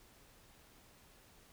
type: silence
effects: pink hiss -63 dBFS RMS until 1.52 s